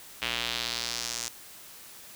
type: tone with band-pass filter sweep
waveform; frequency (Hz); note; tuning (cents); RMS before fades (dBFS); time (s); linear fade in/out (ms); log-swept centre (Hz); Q
square; 59; A#1; +22; -33; 0.22-1.28; 0; 2900 to 6700; 2.1
effects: white hiss -48 dBFS RMS until 2.15 s